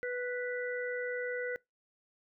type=harmonic tone; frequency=493.2 Hz; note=B4; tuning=2 cents flat; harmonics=1 / 3 / 4; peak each=-35 / -40 / -41 dBFS; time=0.03-1.56 s; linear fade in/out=0 ms; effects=noise-tail reverb RT60 0.2 s tail -24 dB re dry